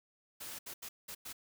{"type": "noise bursts at uneven times", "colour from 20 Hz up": "white", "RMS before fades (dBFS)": -45, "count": 5, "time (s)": [[0.4, 0.59], [0.66, 0.74], [0.82, 0.89], [1.08, 1.15], [1.25, 1.33]], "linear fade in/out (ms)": 10, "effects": []}